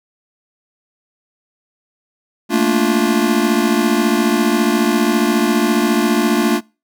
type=chord; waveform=square; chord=Bb major seventh; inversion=third; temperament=just; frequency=218.5 / 233.1 / 291.4 / 349.6 Hz; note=A3 / Bb3 / D4 / F4; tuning=-12 / 0 / -13 / +2 cents; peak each=-19 dBFS; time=2.49-6.61 s; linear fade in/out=50 ms; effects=noise-tail reverb RT60 0.3 s tail -24 dB re dry